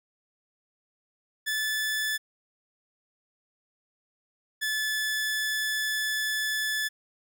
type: tone pair in turn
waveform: sawtooth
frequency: 1738 / 1731 Hz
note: A6 / A6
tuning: -22 / -29 cents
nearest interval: unison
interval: 7 cents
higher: first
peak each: -23 dBFS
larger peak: neither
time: 1.46-2.18 / 4.61-6.89 s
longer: second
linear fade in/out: 20 ms
effects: none